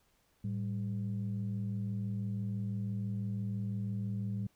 sine tone pair together, 110 / 196 Hz, A2 / G3, 0 / 0 cents, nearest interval minor seventh, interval 1000 cents, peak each -34 / -36 dBFS, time 0.44-4.47 s, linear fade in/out 5 ms, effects tanh soft clip ceiling -28 dBFS + pink hiss -72 dBFS RMS until 4.55 s

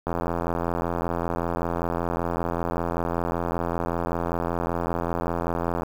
click train, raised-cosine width 1 ms, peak -12 dBFS, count 492, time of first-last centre 0.07-5.833 s, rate 85.2 Hz, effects 7-bit

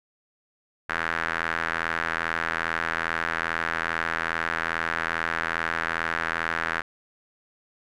sawtooth tone with band-pass filter, 82.41 Hz, E2, in tune, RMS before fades -28 dBFS, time 0.89-6.82 s, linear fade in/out 10 ms, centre 1600 Hz, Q 3.1, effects none

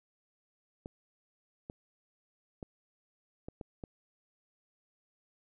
clicks, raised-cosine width 2 ms, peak -28 dBFS, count 6, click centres 0.859 / 1.699 / 2.628 / 3.485 / 3.612 / 3.838 s, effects none

